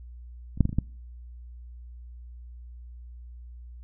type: clicks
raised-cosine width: 5 ms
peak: -26 / -6 / -13 / -20 / -21 / -10 dBFS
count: 6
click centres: 0.575 / 0.607 / 0.654 / 0.693 / 0.729 / 0.786 s
effects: noise-tail reverb RT60 0.6 s tail -26 dB re dry + added 60 Hz sine -41 dBFS peak until 3.83 s